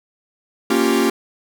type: chord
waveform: 45% pulse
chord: G half-diminished seventh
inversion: first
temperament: equal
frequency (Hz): 233.1 / 277.2 / 349.2 / 392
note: Bb3 / Db4 / F4 / G4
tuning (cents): 0 / 0 / 0 / 0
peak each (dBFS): -20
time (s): 0.7-1.1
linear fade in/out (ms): 5
effects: none